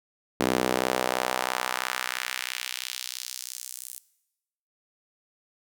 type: tone with high-pass filter sweep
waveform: sawtooth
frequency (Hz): 63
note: B1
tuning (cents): +35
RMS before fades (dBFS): -30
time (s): 0.4-3.98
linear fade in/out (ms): 0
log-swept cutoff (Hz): 290 to 9700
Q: 1.2
effects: noise-tail reverb RT60 0.9 s tail -19 dB re dry